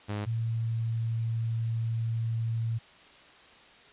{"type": "tone pair in turn", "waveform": ["sawtooth", "sine"], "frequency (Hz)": [103.83, 114.06], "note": ["G#2", "A#2"], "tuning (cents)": [0, -37], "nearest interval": "major second", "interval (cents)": 163, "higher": "second", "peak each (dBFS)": -27, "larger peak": "neither", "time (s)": [[0.08, 0.26], [0.26, 2.79]], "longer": "second", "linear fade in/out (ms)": 20, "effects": ["white hiss -54 dBFS RMS until 3.92 s", "resampled to 8000 Hz"]}